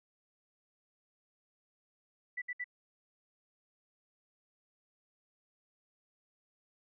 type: tone bursts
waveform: sine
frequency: 1974 Hz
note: B6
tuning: 1 cent flat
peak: -35 dBFS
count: 3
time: 2.37-2.643 s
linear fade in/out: 10 ms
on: 49 ms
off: 63 ms
effects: none